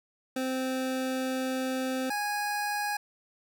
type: tone pair in turn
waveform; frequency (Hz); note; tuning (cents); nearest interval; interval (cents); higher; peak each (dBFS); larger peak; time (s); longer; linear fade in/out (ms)
25% pulse; 260 / 827; C4 / G#5; -11 / -8; octave + minor sixth; 2003; second; -25; neither; 0.36-2.1 / 2.1-2.97; first; 5
effects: none